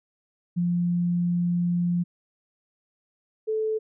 sine tone pair in turn, 174.61 / 436.4 Hz, F3 / A4, 0 / -14 cents, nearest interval octave + major third, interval 1586 cents, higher second, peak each -21 / -23 dBFS, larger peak first, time 0.56-2.04 / 3.47-3.79 s, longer first, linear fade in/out 20 ms, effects none

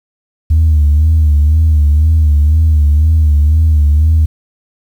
sine tone with vibrato, 76.5 Hz, D#2, 29 cents flat, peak -4 dBFS, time 0.5-4.26 s, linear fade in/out 10 ms, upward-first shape sine, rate 2 Hz, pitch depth 79 cents each way, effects tanh soft clip ceiling -3 dBFS + 7-bit

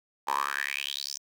10% pulse tone with high-pass filter sweep, 70 Hz, C#2, 18 cents sharp, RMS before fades -32 dBFS, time 0.27-1.18 s, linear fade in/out 10 ms, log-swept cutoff 830 to 6000 Hz, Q 6.1, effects none

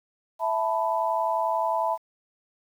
sine chord, E suspended fourth, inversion none, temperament equal with one note detuned, 659.3 / 880 / 991.2 Hz, E5 / A5 / B5, 0 / 0 / +6 cents, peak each -27 dBFS, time 0.39-1.98 s, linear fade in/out 50 ms, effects 9-bit

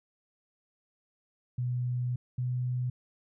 sine tone pair in turn, 123.8 / 125.02 Hz, B2 / B2, +5 / +22 cents, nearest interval unison, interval 17 cents, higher second, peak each -28 dBFS, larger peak neither, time 1.58-2.16 / 2.38-2.9 s, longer first, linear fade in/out 5 ms, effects none

